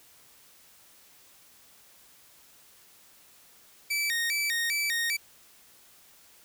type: tone with vibrato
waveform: sawtooth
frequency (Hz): 2073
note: C7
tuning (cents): -17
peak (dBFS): -23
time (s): 3.9-5.17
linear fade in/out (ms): 10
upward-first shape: square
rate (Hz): 2.5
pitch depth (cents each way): 190
effects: white hiss -57 dBFS RMS until 6.44 s